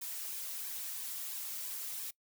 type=noise with flanger; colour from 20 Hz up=blue; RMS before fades=-41 dBFS; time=0.01-2.11 s; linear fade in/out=10 ms; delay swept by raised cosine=1.4 to 4.8 ms; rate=3 Hz; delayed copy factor=-0.95; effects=noise-tail reverb RT60 0.1 s tail -22 dB re dry

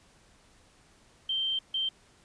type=tone bursts at uneven times; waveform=sine; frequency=3136 Hz; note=G7; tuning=in tune; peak=-27 dBFS; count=2; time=1.29-1.59 / 1.74-1.89 s; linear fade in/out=5 ms; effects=pink hiss -61 dBFS RMS until 2.24 s + resampled to 22050 Hz

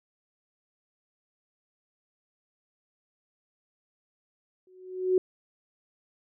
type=tone with exponential growth; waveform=sine; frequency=370 Hz; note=F#4; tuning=in tune; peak=-17 dBFS; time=4.67-5.18 s; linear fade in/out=2 ms; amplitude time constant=110 ms; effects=none

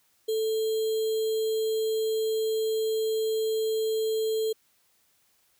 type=tone with sample-and-hold; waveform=sine; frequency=440 Hz; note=A4; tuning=in tune; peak=-24 dBFS; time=0.28-4.53 s; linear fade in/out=10 ms; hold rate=3675 Hz; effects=white hiss -67 dBFS RMS until 5.59 s

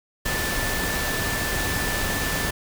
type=tone in noise; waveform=sine; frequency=1760 Hz; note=A6; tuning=in tune; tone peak=-29 dBFS; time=0.25-2.51 s; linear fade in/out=10 ms; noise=pink; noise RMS=-26 dBFS; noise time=0.25-2.51 s; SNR=-6 dB; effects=none

